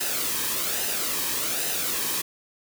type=noise with flanger; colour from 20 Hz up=white; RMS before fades=-27 dBFS; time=0-2.22 s; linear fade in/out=10 ms; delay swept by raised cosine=0.88 to 1.45 ms; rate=1.2 Hz; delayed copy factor=-0.55; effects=none